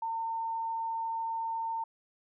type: tone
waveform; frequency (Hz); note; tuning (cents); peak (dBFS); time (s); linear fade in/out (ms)
sine; 907; A#5; -48; -31; 0.02-1.84; 5
effects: none